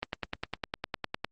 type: click train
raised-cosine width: 0.3 ms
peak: -15 dBFS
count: 13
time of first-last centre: 0.03-1.246 s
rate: 9.87 Hz
effects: Opus 24 kbps